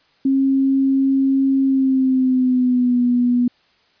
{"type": "tone with pitch glide", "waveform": "sine", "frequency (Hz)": [269.7, 244.5], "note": ["C#4", "B3"], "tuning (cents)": [-47, -17], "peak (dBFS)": -13, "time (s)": [0.25, 3.48], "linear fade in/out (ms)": 5, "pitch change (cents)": -170, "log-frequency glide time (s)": [1.63, 3.01], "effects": ["white hiss -58 dBFS RMS until 4 s", "resampled to 11025 Hz"]}